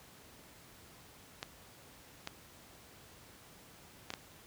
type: clicks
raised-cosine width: 0.2 ms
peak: -21 dBFS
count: 4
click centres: 1.429 / 2.274 / 4.104 / 4.138 s
effects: pink hiss -57 dBFS RMS until 4.46 s + high-pass 60 Hz 12 dB/octave